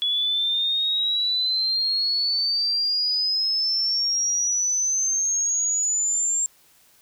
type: exponential sweep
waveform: sine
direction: up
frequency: 3386 to 7440 Hz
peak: -20 dBFS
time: 0.02-6.46 s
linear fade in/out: 0 ms
effects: white hiss -57 dBFS RMS until 7.01 s